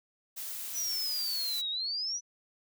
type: noise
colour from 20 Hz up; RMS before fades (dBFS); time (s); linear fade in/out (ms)
blue; -39; 0.36-1.62; 20
type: exponential two-way sweep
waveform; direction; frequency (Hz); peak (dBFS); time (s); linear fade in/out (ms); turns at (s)
sine; down then up; 6000 to 3729 to 6000; -31; 0.73-2.21; 50; 1.7
effects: none